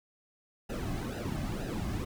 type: noise with flanger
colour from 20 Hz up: brown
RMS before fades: -35 dBFS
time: 0.69-2.05 s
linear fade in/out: 10 ms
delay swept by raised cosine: 0.89 to 2.19 ms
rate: 2.1 Hz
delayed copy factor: -0.75
effects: none